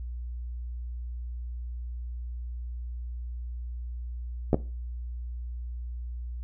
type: clicks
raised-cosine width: 2 ms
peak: -8 dBFS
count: 2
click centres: 4.531 / 4.544 s
effects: noise-tail reverb RT60 0.3 s tail -17 dB re dry + added 60 Hz sine -33 dBFS peak until 6.43 s